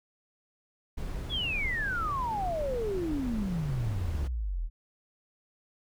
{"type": "noise", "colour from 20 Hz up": "brown", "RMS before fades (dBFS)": -36, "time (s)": [0.97, 4.28], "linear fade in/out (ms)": 10}
{"type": "exponential sweep", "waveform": "sine", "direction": "down", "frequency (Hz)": [3485, 36.8], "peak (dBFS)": -29, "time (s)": [1.29, 4.7], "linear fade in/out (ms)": 50}
{"effects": []}